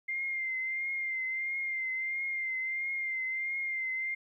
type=tone with vibrato; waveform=sine; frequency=2100 Hz; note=C7; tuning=6 cents sharp; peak=-31 dBFS; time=0.08-4.15 s; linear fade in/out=10 ms; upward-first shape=triangle; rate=1.5 Hz; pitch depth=42 cents each way; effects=12-bit